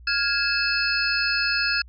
sine tone cluster, 1407 / 1657 / 2612 / 4354 / 5080 Hz, F6 / G#6 / E7 / C#8 / D#8, +12 / -4 / -17 / -32 / +35 cents, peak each -27 dBFS, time 0.07-1.82 s, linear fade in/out 5 ms, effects added 60 Hz sine -43 dBFS peak until 1.88 s

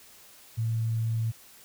sine tone, 113.1 Hz, A2, 48 cents sharp, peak -25 dBFS, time 0.57-1.32 s, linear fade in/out 20 ms, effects white hiss -53 dBFS RMS until 1.64 s

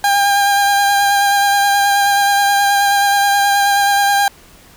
30% pulse tone with vibrato, 803 Hz, G5, 41 cents sharp, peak -8 dBFS, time 0.04-4.28 s, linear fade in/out 2 ms, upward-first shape sine, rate 9.4 Hz, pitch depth 17 cents each way, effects pink hiss -44 dBFS RMS until 4.76 s

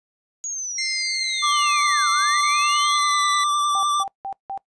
sine linear two-way sweep, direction down then up, 6740 to 1298 to 3485 Hz, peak -26 dBFS, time 0.44-2.98 s, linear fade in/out 0 ms, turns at 2.1 s
20% pulse tone with pitch glide, 2093 to 1989.3 Hz, C7 to B6, 0 to +12 cents, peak -19 dBFS, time 0.78-3.44 s, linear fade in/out 5 ms, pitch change -88 cents, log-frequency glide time 2.78-3.26 s
square tone with vibrato, 1174.7 Hz, D6, in tune, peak -19 dBFS, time 1.42-4.04 s, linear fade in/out 20 ms, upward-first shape sine, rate 9.9 Hz, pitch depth 20 cents each way
sine tone bursts, 784 Hz, G5, in tune, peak -26 dBFS, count 4, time 3.75-4.576 s, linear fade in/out 0 ms, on 79 ms, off 170 ms
effects noise-tail reverb RT60 0.1 s tail -21 dB re dry + resampled to 22050 Hz

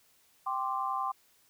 sine chord, G suspended fourth, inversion none, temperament just, 784 / 1045.3 / 1176 Hz, G5 / C6 / D6, 0 / -2 / +2 cents, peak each -35 / -33 / -35 dBFS, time 0.46-1.12 s, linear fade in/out 10 ms, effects white hiss -66 dBFS RMS until 1.49 s

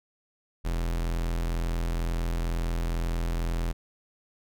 45% pulse tone, 42.13 Hz, E1, 38 cents sharp, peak -26 dBFS, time 0.64-3.73 s, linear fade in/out 20 ms, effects none

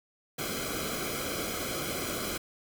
pink noise with comb filter, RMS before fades -34 dBFS, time 0.38-2.38 s, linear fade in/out 10 ms, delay 1.1 ms, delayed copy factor -0.8, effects none

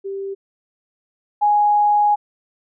sine tone pair in turn, 392 / 830.6 Hz, G4 / G#5, 0 / 0 cents, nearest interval octave + minor second, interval 1300 cents, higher second, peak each -24 / -12 dBFS, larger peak second, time 0.04-0.35 / 1.41-2.16 s, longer second, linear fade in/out 20 ms, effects none

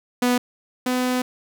sawtooth tone pair in turn, 246.8 / 251.8 Hz, B3 / B3, -1 / +34 cents, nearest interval unison, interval 35 cents, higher second, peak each -13 / -16 dBFS, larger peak first, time 0.22-0.38 / 0.86-1.22 s, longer second, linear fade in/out 5 ms, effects none

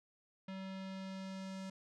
square tone with low-pass filter sweep, 191 Hz, G3, 45 cents flat, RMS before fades -45 dBFS, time 0.48-1.7 s, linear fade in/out 5 ms, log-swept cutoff 3400 to 6900 Hz, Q 1.3, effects none

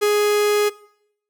45% pulse tone, 416.1 Hz, G#4, 3 cents sharp, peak -15 dBFS, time 0.01-0.7 s, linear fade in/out 20 ms, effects noise-tail reverb RT60 0.7 s tail -21 dB re dry

